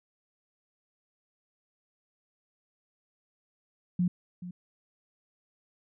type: tone with echo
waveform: sine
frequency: 178.3 Hz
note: F3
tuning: 36 cents sharp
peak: -23 dBFS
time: 3.99-4.08 s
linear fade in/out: 5 ms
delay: 430 ms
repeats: 1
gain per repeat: -14 dB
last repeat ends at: 4.51 s
effects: none